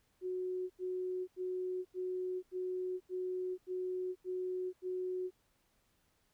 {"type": "tone bursts", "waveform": "sine", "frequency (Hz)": 367.4, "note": "F#4", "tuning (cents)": -12, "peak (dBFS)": -35, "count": 9, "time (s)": [0.21, 5.308], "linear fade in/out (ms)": 50, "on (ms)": 490, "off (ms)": 86, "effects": ["pink hiss -75 dBFS RMS until 6.33 s"]}